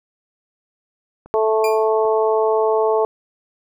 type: clicks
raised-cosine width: 1 ms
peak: -26 dBFS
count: 2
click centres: 1.26 / 2.053 s
type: harmonic tone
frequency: 219.2 Hz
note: A3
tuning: 6 cents flat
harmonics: 2 / 3 / 4 / 5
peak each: -16 / -21 / -22 / -26 dBFS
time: 1.34-3.05 s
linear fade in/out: 0 ms
type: tone with exponential decay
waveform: sawtooth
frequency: 2398 Hz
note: D7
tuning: 36 cents sharp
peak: -20 dBFS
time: 1.64-1.9 s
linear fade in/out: 2 ms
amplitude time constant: 55 ms
effects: none